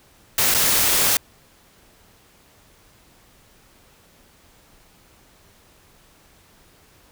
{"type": "noise with dropouts", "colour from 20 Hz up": "white", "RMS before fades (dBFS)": -18, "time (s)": [0.38, 1.17], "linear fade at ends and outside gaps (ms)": 2, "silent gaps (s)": [0.542, 0.546], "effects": ["pink hiss -54 dBFS RMS until 7.11 s"]}